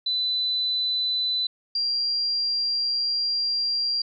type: tone pair in turn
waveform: sine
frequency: 4000 / 4757 Hz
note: B7 / D8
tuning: +21 / +21 cents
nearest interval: minor third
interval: 300 cents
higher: second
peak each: -22 dBFS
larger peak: neither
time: 0.06-1.47 / 1.75-4.02 s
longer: second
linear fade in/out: 5 ms
effects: none